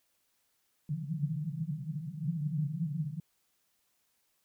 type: band-pass noise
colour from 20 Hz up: white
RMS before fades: -35 dBFS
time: 0.89-3.2 s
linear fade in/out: 2 ms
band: 140 to 170 Hz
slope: 96 dB/octave
effects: white hiss -75 dBFS RMS until 4.44 s